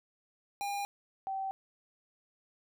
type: tone pair in turn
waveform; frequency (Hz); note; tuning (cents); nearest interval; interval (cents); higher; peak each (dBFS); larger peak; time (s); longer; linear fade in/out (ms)
square / sine; 807 / 772.6; G#5 / G5; -50 / -25; minor second; 75; first; -34 / -33; second; 0.61-0.85 / 1.27-1.51; neither; 0
effects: none